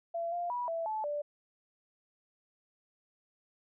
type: tone with pitch steps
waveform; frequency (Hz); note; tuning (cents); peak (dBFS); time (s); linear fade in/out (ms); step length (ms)
sine; 676 / 698 / 975 / 663 / 867 / 587; E5 / F5 / B5 / E5 / A5 / D5; +43 / -1 / -23 / +10 / -26 / -1; -32; 0.14-1.22; 10; 180
effects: none